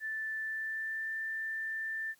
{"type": "tone with pitch glide", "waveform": "sine", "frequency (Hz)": [1760, 1778.4], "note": ["A6", "A6"], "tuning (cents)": [0, 18], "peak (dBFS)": -34, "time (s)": [0, 2.15], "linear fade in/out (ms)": 50, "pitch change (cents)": 18, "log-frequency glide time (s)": [0.39, 1.12], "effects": ["white hiss -67 dBFS RMS until 2.19 s", "high-pass 100 Hz 12 dB/octave"]}